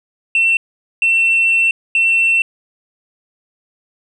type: tone bursts at uneven times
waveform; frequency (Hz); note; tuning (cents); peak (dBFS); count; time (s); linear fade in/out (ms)
sine; 2697; E7; +39; -9; 3; 0.35-0.57 / 1.02-1.71 / 1.95-2.42; 2
effects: tanh soft clip ceiling -7 dBFS